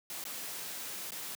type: noise with dropouts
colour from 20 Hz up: white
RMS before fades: -41 dBFS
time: 0.1-1.35 s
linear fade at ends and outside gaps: 1 ms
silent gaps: 0.24-0.252 / 1.107-1.119 s
effects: high-pass 150 Hz 12 dB/octave

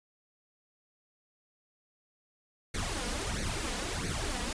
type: noise with flanger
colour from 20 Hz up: pink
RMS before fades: -34 dBFS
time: 2.74-4.53 s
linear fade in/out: 5 ms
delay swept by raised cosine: 0.47 to 4.17 ms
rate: 1.5 Hz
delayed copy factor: +0.75
effects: resampled to 22050 Hz

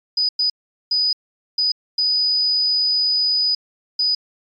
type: tone bursts at uneven times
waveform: sine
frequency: 4972 Hz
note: D#8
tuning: 2 cents flat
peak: -15 dBFS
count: 6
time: 0.17-0.29 / 0.39-0.5 / 0.91-1.13 / 1.58-1.72 / 1.98-3.55 / 3.99-4.15 s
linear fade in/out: 5 ms
effects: MP3 96 kbps

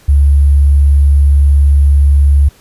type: tone with sample-and-hold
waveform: sine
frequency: 70.7 Hz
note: C#2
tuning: 35 cents sharp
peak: -4 dBFS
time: 0.08-2.49 s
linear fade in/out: 10 ms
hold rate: 11025 Hz
effects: pink hiss -45 dBFS RMS until 2.6 s + resampled to 32000 Hz

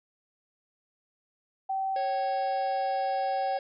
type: tone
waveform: sine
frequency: 771 Hz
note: G5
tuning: 29 cents flat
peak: -27 dBFS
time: 1.69-3.58 s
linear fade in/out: 10 ms
type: harmonic tone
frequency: 550 Hz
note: C#5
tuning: 14 cents flat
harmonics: 1 / 3 / 4 / 5 / 6 / 7 / 8 / 9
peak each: -32 / -45 / -51 / -53 / -54 / -57 / -57 / -51 dBFS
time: 1.96-3.59 s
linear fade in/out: 2 ms
effects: none

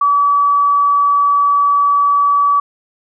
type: tone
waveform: sine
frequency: 1145 Hz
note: D6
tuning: 44 cents flat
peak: -9 dBFS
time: 0.01-2.6 s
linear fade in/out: 5 ms
effects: none

